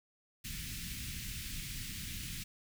pink band-stop noise, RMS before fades -42 dBFS, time 0.44-2.44 s, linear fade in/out 10 ms, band 220 to 2000 Hz, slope 24 dB/octave, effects none

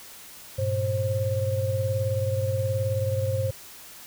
sine tone cluster, 100.5 / 119.3 / 530 Hz, G2 / A#2 / C5, +44 / +41 / +22 cents, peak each -26 / -30 / -27 dBFS, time 0.58-3.51 s, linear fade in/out 10 ms, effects white hiss -45 dBFS RMS until 4.06 s

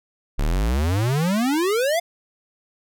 square exponential sweep, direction up, 33 to 711 Hz, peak -19 dBFS, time 0.38-2 s, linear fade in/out 10 ms, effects none

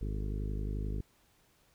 harmonic tone with a mistuned harmonic, 51.4 Hz, G#1, 17 cents flat, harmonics 1 / 2 / 3 / 4 / 5 / 6 / 7 / 8 / 9, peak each -34 / -40 / -44 / -46 / -48 / -50 / -51 / -52 / -53 dBFS, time 0.01-1.01 s, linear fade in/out 5 ms, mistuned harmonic 9, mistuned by -59 cents, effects pink hiss -68 dBFS RMS until 1.74 s

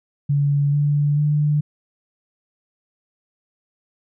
sine tone with pitch steps, 142.9 / 145.73 / 148.62 Hz, D3 / D3 / D3, -47 / -13 / +21 cents, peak -15 dBFS, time 0.29-1.61 s, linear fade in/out 10 ms, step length 440 ms, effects none

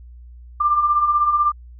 sine beating tone pair, 1174.7 / 1190.7 Hz, D6 / D6, 0 / +23 cents, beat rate 16 Hz, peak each -23 / -15 dBFS, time 0.6-1.52 s, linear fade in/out 10 ms, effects added 60 Hz sine -38 dBFS peak until 1.79 s

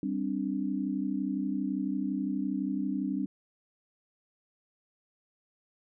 sine chord, G suspended fourth, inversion none, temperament equal, 196 / 261.6 / 293.7 Hz, G3 / C4 / D4, 0 / 0 / 0 cents, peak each -33 dBFS, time 0.03-3.26 s, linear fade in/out 2 ms, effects none

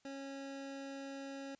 25% pulse tone, 274.2 Hz, C#4, 19 cents flat, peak -40 dBFS, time 0.05-1.55 s, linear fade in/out 2 ms, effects white hiss -74 dBFS RMS until 1.59 s + resampled to 16000 Hz

